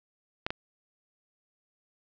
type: clicks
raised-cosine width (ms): 0.3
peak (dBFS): -13 / -15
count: 2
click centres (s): 0.465 / 0.505
effects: low-pass 5000 Hz 12 dB/octave